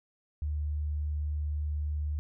sine tone, 74.7 Hz, D2, 30 cents sharp, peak -29 dBFS, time 0.42-2.19 s, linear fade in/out 0 ms, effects none

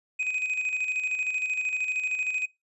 triangle tone with tremolo, 2510 Hz, D#7, 15 cents sharp, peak -23 dBFS, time 0.19-2.46 s, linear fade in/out 10 ms, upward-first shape square, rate 13 Hz, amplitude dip 50%, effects noise-tail reverb RT60 0.2 s tail -22 dB re dry + resampled to 24000 Hz

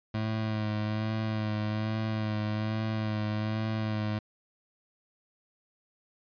25% pulse tone with vibrato, 108.2 Hz, A2, 29 cents flat, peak -25 dBFS, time 0.14-4.19 s, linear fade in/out 5 ms, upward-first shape sine, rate 1.2 Hz, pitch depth 29 cents each way, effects resampled to 11025 Hz

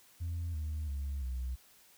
sine tone with pitch steps, 84.6 / 76.69 / 69.52 / 63.01 Hz, E2 / D#2 / C#2 / B1, +45 / -24 / +6 / +35 cents, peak -32 dBFS, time 0.2-1.56 s, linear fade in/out 20 ms, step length 340 ms, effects tanh soft clip ceiling -32 dBFS + white hiss -62 dBFS RMS until 1.97 s

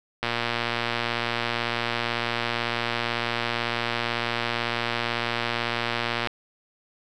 click train, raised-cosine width 0.3 ms, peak -9 dBFS, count 714, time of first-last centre 0.23-6.272 s, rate 118 Hz, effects none

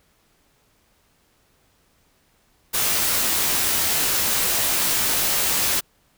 white noise with comb filter, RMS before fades -21 dBFS, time 2.73-5.81 s, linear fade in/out 20 ms, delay 17 ms, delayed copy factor -0.65, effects pink hiss -62 dBFS RMS until 6.17 s

